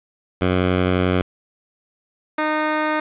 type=tone pair in turn; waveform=10% pulse; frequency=91.4 / 307.4 Hz; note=F#2 / D#4; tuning=-21 / -21 cents; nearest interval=octave + major sixth; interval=2100 cents; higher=second; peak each=-8 / -10 dBFS; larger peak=first; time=0.41-1.22 / 2.38-3 s; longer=first; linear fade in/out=5 ms; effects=resampled to 8000 Hz + 8-bit